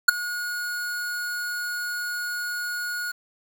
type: tone with ADSR envelope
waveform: square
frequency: 1446 Hz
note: F#6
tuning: 40 cents flat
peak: -8 dBFS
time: 0.08-3.12 s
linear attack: 8 ms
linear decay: 11 ms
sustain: -20 dB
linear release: 11 ms
effects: 8-bit